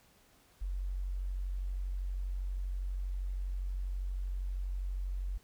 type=tone; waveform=sine; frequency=46.25 Hz; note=F#1; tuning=in tune; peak=-33 dBFS; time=0.61-5.38 s; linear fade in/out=10 ms; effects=pink hiss -65 dBFS RMS until 5.43 s